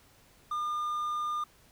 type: tone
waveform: triangle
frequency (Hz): 1208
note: D6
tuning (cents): +48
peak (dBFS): -28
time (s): 0.51-1.44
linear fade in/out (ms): 5
effects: pink hiss -61 dBFS RMS until 1.71 s